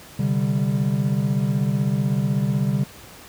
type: chord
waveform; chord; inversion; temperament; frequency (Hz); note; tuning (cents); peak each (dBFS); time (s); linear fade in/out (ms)
triangle; C suspended second; none; equal; 130.81 / 146.83 / 196; C3 / D3 / G3; 0 / 0 / 0; -21; 0.19-2.84; 5
effects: pink hiss -43 dBFS RMS until 3.28 s + high-pass 60 Hz 12 dB/octave